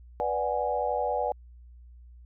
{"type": "chord", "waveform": "sine", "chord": "G# half-diminished seventh", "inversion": "first", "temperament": "equal", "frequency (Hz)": [493.9, 587.3, 740, 830.6], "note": ["B4", "D5", "F#5", "G#5"], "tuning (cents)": [0, 0, 0, 0], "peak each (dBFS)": -31, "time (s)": [0.2, 1.32], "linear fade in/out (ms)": 0, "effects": ["added 60 Hz sine -47 dBFS peak until 2.25 s"]}